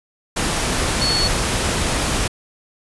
sine tone in noise, 4400 Hz, C#8, 14 cents flat, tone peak -18 dBFS, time 1.01-1.28 s, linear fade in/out 10 ms, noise pink, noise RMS -20 dBFS, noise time 0.36-2.28 s, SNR -1 dB, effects resampled to 24000 Hz

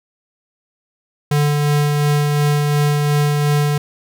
square tone with tremolo, 146.83 Hz, D3, in tune, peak -13 dBFS, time 1.31-3.78 s, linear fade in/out 5 ms, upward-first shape sine, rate 2.8 Hz, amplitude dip 25%, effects none

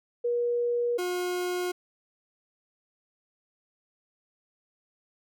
sine / 40% pulse tone pair in turn, 479.3 / 359.1 Hz, A#4 / F4, +48 / +48 cents, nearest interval perfect fourth, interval 500 cents, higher first, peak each -24 / -27 dBFS, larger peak first, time 0.24-0.98 / 0.98-1.72 s, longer neither, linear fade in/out 10 ms, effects none

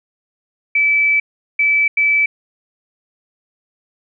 sine tone bursts at uneven times, 2308 Hz, D7, 31 cents flat, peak -11 dBFS, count 3, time 0.75-1.2 / 1.59-1.88 / 1.97-2.26 s, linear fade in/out 5 ms, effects none

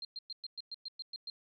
sine tone bursts, 4186 Hz, C8, in tune, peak -39 dBFS, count 10, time 0.02-1.3 s, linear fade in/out 2 ms, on 29 ms, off 110 ms, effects none

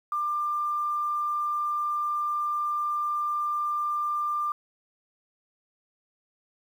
sine tone with quantisation, 1192 Hz, D6, 25 cents sharp, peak -25 dBFS, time 0.12-4.52 s, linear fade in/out 2 ms, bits 9, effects none

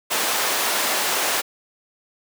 pink high-pass noise, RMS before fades -22 dBFS, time 0.1-1.42 s, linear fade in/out 20 ms, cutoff 580 Hz, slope 12 dB/octave, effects none

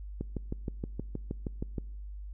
click train, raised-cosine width 3 ms, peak -21 dBFS, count 11, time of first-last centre 0.21-1.782 s, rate 6.36 Hz, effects noise-tail reverb RT60 0.9 s tail -24 dB re dry + added 50 Hz sine -39 dBFS peak until 2.33 s

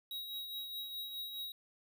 square tone with tremolo, 3826 Hz, A#7, 44 cents sharp, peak -39 dBFS, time 0.11-1.52 s, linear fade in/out 2 ms, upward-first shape triangle, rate 4.8 Hz, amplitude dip 50%, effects none

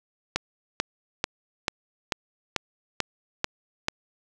click train, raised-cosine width 0.2 ms, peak -6 dBFS, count 9, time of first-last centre 0.36-3.884 s, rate 2.27 Hz, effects none

